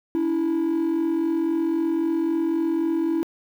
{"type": "tone pair together", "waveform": "triangle", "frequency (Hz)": [285.8, 329.6], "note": ["D4", "E4"], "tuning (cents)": [-47, 0], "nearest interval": "major second", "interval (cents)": 247, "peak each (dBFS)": [-24, -18], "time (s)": [0.15, 3.23], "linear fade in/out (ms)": 0, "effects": ["tanh soft clip ceiling -15 dBFS", "9-bit"]}